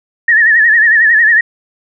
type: tone with vibrato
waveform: sine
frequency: 1800 Hz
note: A6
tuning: 39 cents sharp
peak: -5 dBFS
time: 0.28-1.41 s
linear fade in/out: 5 ms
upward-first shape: sine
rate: 11 Hz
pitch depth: 94 cents each way
effects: none